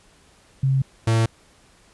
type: tone pair in turn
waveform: sine / 45% pulse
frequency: 134.2 / 112.85 Hz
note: C3 / A2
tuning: +44 / +44 cents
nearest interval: minor third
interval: 300 cents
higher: first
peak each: -16 dBFS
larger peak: neither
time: 0.63-0.82 / 1.07-1.26 s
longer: neither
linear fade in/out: 5 ms
effects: pink hiss -55 dBFS RMS until 1.93 s + resampled to 24000 Hz